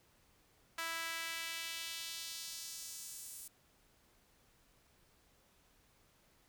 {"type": "tone with high-pass filter sweep", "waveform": "sawtooth", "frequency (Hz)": 329.6, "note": "E4", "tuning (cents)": 0, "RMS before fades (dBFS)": -44, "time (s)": [0.78, 3.48], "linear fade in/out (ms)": 5, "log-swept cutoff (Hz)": [1400, 9500], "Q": 1.3, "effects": ["pink hiss -70 dBFS RMS until 6.48 s"]}